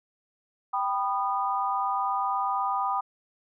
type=chord; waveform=sine; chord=G augmented; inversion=none; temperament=equal with one note detuned; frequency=784 / 987.8 / 1228.1 Hz; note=G5 / B5 / D#6; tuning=0 / 0 / -23 cents; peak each=-29 dBFS; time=0.73-3.01 s; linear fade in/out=10 ms; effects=none